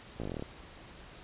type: slowing click train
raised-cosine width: 2 ms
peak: -24 dBFS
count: 11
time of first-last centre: 0.2-0.424 s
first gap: 17 ms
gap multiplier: 1.06
effects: pink hiss -51 dBFS RMS until 1.23 s + resampled to 8000 Hz